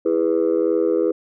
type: chord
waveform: sine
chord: E major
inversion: none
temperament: just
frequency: 329.6 / 412 / 494.4 Hz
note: E4 / G#4 / B4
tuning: 0 / -14 / +2 cents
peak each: -19 dBFS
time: 0.05-1.12 s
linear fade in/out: 10 ms
effects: tanh soft clip ceiling -10 dBFS